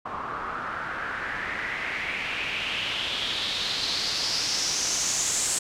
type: noise with low-pass filter sweep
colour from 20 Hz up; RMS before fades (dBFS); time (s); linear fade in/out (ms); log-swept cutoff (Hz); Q
white; -29; 0.05-5.59; 10; 1100 to 7800; 4
effects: none